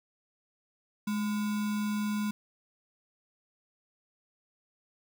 sine tone with sample-and-hold, 210 Hz, G#3, 19 cents sharp, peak -28 dBFS, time 1.07-2.31 s, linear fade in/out 5 ms, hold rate 1225 Hz, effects none

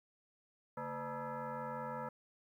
sine tone with frequency modulation, 226.3 Hz, A3, 49 cents sharp, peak -39 dBFS, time 0.77-2.09 s, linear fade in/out 5 ms, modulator 367 Hz, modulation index 3.2, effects 12-bit

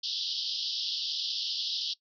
white band-pass noise, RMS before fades -33 dBFS, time 0.03-1.94 s, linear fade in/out 10 ms, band 3000 to 5300 Hz, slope 96 dB/octave, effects noise-tail reverb RT60 0.1 s tail -20 dB re dry

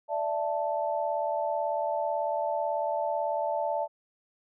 sine chord, D suspended second, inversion none, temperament equal with one note detuned, 587.3 / 665.4 / 880 Hz, D5 / E5 / A5, 0 / +16 / 0 cents, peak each -31 dBFS, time 0.08-3.88 s, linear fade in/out 50 ms, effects none

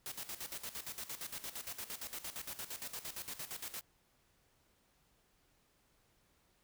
white noise with tremolo, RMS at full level -43 dBFS, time 0.06-3.81 s, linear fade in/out 0 ms, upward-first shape square, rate 8.7 Hz, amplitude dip 75%, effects pink hiss -73 dBFS RMS until 6.63 s

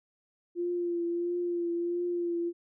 sine tone with vibrato, 346.5 Hz, F4, 14 cents flat, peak -28 dBFS, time 0.55-2.53 s, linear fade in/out 50 ms, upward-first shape triangle, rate 1.5 Hz, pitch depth 30 cents each way, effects none

